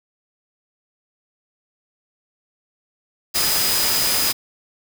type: tone in noise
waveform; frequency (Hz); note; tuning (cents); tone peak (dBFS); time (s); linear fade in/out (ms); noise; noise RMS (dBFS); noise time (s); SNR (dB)
sine; 4978; D#8; 0; -23; 3.34-4.33; 20; white; -20; 3.34-4.33; -6
effects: none